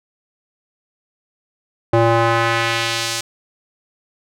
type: tone with band-pass filter sweep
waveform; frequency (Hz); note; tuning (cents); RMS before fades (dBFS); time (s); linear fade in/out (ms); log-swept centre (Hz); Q
square; 115.5; A#2; -16; -17; 1.93-3.21; 5; 570 to 6300; 0.95
effects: none